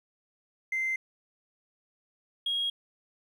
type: tone pair in turn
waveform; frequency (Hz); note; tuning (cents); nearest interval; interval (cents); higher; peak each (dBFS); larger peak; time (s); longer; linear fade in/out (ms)
triangle; 2079 / 3281; C7 / G#7; -12 / -22; minor sixth; 790; second; -24 / -24; neither; 0.72-0.96 / 2.46-2.7; neither; 5
effects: tanh soft clip ceiling -24 dBFS